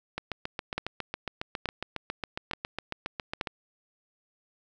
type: two click trains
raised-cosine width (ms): 0.3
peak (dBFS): -16 / -13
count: 25 / 4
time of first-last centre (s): 0.18-3.472 / 0.78-3.412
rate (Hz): 7.29 / 1.14
effects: none